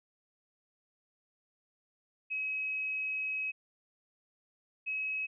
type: tone pair in turn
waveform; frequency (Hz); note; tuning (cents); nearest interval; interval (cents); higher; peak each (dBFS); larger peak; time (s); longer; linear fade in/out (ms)
sine; 2550 / 2559; D#7 / D#7; +42 / +48; unison; 6; second; -32 / -32; neither; 2.3-3.52 / 4.86-5.27; first; 20
effects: none